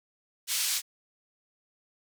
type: band-pass noise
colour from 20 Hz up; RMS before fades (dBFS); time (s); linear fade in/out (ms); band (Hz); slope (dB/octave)
pink; -29; 0.47-0.82; 50; 3600 to 13000; 12
effects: none